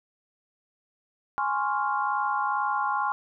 sine chord, Db major seventh, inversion second, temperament equal, 830.6 / 1046.5 / 1108.7 / 1396.9 Hz, Ab5 / C6 / Db6 / F6, 0 / 0 / 0 / 0 cents, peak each -28 / -29 / -31 / -31 dBFS, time 1.38-3.12 s, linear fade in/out 0 ms, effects none

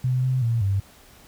sine tone with pitch steps, 127.4 / 129.2 / 116.1 / 98.2 Hz, C3 / C3 / A#2 / G2, -46 / -21 / -7 / +4 cents, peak -19 dBFS, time 0.04-0.8 s, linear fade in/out 5 ms, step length 190 ms, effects pink hiss -51 dBFS RMS until 1.27 s

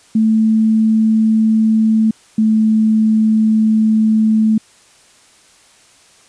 sine tone pair in turn, 220 / 218.4 Hz, A3 / A3, 0 / -13 cents, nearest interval unison, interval 13 cents, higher first, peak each -9 dBFS, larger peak neither, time 0.15-2.11 / 2.38-4.58 s, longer second, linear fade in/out 5 ms, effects white hiss -48 dBFS RMS until 6.28 s + resampled to 22050 Hz

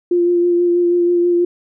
sine tone with vibrato, 349.2 Hz, F4, in tune, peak -11 dBFS, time 0.11-1.45 s, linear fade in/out 5 ms, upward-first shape sine, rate 6.2 Hz, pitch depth 17 cents each way, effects none

